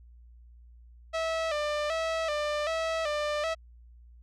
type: tone with vibrato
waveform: sawtooth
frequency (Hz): 622.3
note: D#5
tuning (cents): 0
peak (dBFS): -24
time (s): 1.13-3.55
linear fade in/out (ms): 20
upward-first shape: square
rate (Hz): 1.3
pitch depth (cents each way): 76
effects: added 59 Hz sine -50 dBFS peak until 4.22 s + low-pass 5000 Hz 12 dB/octave